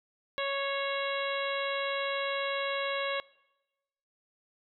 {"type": "harmonic tone with a mistuned harmonic", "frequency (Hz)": 554.4, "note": "C#5", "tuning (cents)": 0, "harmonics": [1, 2, 3, 4, 5, 6, 7], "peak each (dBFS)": [-33, -36, -38, -39, -40, -41, -41], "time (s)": [0.38, 3.2], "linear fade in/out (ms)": 0, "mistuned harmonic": 4, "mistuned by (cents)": -25, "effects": ["noise-tail reverb RT60 1.0 s tail -22 dB re dry"]}